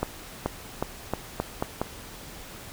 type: accelerating click train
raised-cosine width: 1 ms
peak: -11 dBFS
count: 7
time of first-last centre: 0.03-1.816 s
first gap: 430 ms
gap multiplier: 0.85
effects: pink hiss -43 dBFS RMS until 2.72 s